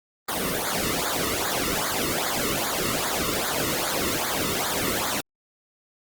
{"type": "noise with flanger", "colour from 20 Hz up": "pink", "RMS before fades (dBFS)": -26, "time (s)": [0.28, 5.21], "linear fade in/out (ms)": 10, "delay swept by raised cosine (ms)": [0.35, 1.28], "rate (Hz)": 2.5, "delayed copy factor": -1, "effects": ["Opus 32 kbps"]}